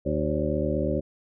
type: harmonic tone with a mistuned harmonic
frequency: 75.3 Hz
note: D2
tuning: 44 cents sharp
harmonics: 1 / 2 / 3 / 4 / 5 / 7 / 8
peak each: -31 / -31 / -31 / -31 / -31 / -31 / -31 dBFS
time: 0.05-1.01 s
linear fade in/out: 20 ms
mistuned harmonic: 8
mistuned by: -78 cents
effects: none